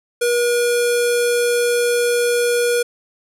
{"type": "tone with low-pass filter", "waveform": "square", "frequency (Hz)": 480.2, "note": "B4", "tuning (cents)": -49, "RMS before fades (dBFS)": -17, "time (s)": [0.21, 2.83], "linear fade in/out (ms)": 10, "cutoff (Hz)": 11000, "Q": 2.2, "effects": []}